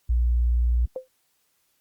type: tone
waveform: sine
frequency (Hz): 59.6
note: A#1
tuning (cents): +39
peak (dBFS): -18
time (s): 0.09-0.86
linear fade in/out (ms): 10
type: tone with exponential decay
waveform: sine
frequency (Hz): 516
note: C5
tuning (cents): -24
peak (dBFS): -24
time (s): 0.96-1.08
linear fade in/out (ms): 1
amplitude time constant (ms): 24
effects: white hiss -69 dBFS RMS until 1.8 s + Opus 48 kbps